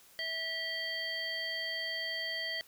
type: harmonic tone with a mistuned harmonic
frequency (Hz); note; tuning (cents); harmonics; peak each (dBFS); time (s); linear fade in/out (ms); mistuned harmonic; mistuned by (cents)
650; E5; -24; 1 / 3 / 5 / 7; -45 / -37 / -40 / -40; 0.19-2.61; 0; 5; -30
effects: white hiss -60 dBFS RMS until 2.67 s